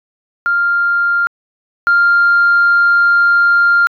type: tone pair in turn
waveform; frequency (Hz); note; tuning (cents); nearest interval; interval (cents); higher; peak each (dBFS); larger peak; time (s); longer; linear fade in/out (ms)
sine; 1396.9 / 1396.9; F6 / F6; 0 / 0; unison; 0; neither; -10 / -6; second; 0.46-1.27 / 1.87-3.87; second; 0
effects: tanh soft clip ceiling -4 dBFS